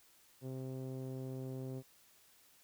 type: tone with low-pass filter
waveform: sawtooth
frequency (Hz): 130.81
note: C3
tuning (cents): 0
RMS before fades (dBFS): -43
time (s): 0.41-1.83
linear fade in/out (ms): 50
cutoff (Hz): 460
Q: 1.6
effects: white hiss -66 dBFS RMS until 2.63 s